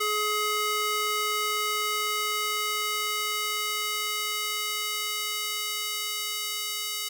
square tone with high-pass filter sweep, 422 Hz, G#4, 28 cents sharp, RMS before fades -29 dBFS, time 0-7.09 s, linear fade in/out 10 ms, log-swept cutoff 910 to 3100 Hz, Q 0.8, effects none

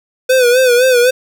square tone with vibrato, 500 Hz, B4, 21 cents sharp, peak -8 dBFS, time 0.29-1.11 s, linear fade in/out 10 ms, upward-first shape sine, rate 3.9 Hz, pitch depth 78 cents each way, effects 7-bit

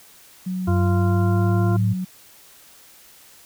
sine tone, 184.6 Hz, F#3, 4 cents flat, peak -23 dBFS, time 0.46-2.05 s, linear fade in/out 10 ms
sine linear sweep, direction up, 92.5 to 110 Hz, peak -17 dBFS, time 0.67-1.94 s, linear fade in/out 20 ms
harmonic tone, 346.7 Hz, F4, 13 cents flat, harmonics 1 / 2 / 3 / 4, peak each -25 / -30 / -33 / -34 dBFS, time 0.67-1.77 s, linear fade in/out 10 ms
effects white hiss -49 dBFS RMS until 3.45 s

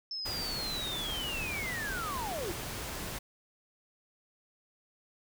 sine linear sweep, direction down, 5300 to 310 Hz, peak -35 dBFS, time 0.11-2.52 s, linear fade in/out 2 ms
pink noise, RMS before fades -39 dBFS, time 0.25-3.19 s, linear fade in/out 10 ms
effects none

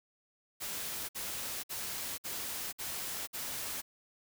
white noise bursts, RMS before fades -39 dBFS, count 6, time 0.6-3.82 s, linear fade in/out 20 ms, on 490 ms, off 56 ms, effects none

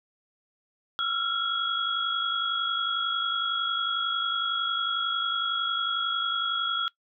sine tone cluster, 1335 / 1386 / 3327 Hz, E6 / F6 / G#7, +22 / -14 / +2 cents, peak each -31 / -30 / -28 dBFS, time 0.99-6.88 s, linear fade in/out 0 ms, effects noise-tail reverb RT60 0.1 s tail -20 dB re dry

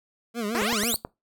25% pulse tone with vibrato, 220.8 Hz, A3, 6 cents sharp, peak -23 dBFS, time 0.34-0.95 s, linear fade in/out 50 ms, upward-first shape sine, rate 6 Hz, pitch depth 140 cents each way
10% pulse exponential sweep, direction up, 312 to 4670 Hz, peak -17 dBFS, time 0.55-0.96 s, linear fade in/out 0 ms
click train, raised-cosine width 1 ms, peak -17 dBFS, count 5, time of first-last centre 0.62-1.049 s, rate 9.32 Hz
effects noise-tail reverb RT60 0.2 s tail -20 dB re dry

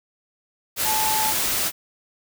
sine tone in noise, 869 Hz, A5, 22 cents flat, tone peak -23 dBFS, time 0.84-1.34 s, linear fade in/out 50 ms, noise white, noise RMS -23 dBFS, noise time 0.76-1.72 s, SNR -3 dB, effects none

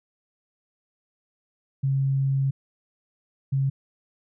sine tone bursts at uneven times, 136 Hz, C#3, 33 cents flat, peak -20 dBFS, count 2, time 1.83-2.51 / 3.52-3.7 s, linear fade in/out 10 ms, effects none

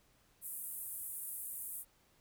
pink band-pass noise, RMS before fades -44 dBFS, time 0.41-1.85 s, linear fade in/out 50 ms, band 9100 to 16000 Hz, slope 48 dB/octave, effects pink hiss -70 dBFS RMS until 2.2 s

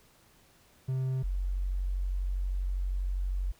triangle / sine tone pair in turn, 130.81 / 46.25 Hz, C3 / F#1, 0 / 0 cents, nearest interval octave + tritone, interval 1800 cents, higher first, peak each -26 / -28 dBFS, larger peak first, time 0.88-1.23 / 1.23-3.52 s, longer second, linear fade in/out 10 ms, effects pink hiss -62 dBFS RMS until 3.59 s

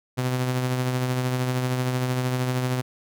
sawtooth tone with tremolo, 127 Hz, B2, 49 cents sharp, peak -17 dBFS, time 0.17-2.82 s, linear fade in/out 20 ms, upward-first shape triangle, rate 13 Hz, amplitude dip 40%, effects none

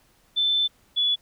sine tone pair in turn, 3530 / 3420 Hz, A7 / A7, +5 / -50 cents, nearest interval minor second, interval 55 cents, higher first, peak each -19 dBFS, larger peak neither, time 0.36-0.68 / 0.96-1.16 s, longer first, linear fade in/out 20 ms, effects pink hiss -61 dBFS RMS until 1.21 s

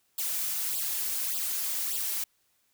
blue noise with flanger, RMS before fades -31 dBFS, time 0.18-2.24 s, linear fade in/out 5 ms, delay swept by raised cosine 0.24 to 4.84 ms, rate 1.7 Hz, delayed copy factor +1, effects white hiss -71 dBFS RMS until 2.73 s

